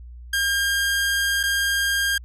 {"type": "tone with dropouts", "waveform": "sawtooth", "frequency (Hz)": 1609, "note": "G6", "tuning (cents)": 45, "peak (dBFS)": -16, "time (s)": [0.33, 2.18], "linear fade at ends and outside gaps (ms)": 5, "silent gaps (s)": [1.431, 1.435], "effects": ["added 60 Hz sine -37 dBFS peak until 2.24 s", "resampled to 32000 Hz"]}